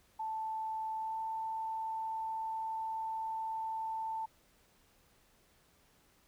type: tone with pitch glide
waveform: sine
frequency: 880 to 888.2 Hz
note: A5 to A5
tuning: 0 to +16 cents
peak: -35 dBFS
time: 0.19-4.26 s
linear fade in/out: 10 ms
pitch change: +16 cents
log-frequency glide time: 0.99-1.17 s
effects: pink hiss -68 dBFS RMS until 6.27 s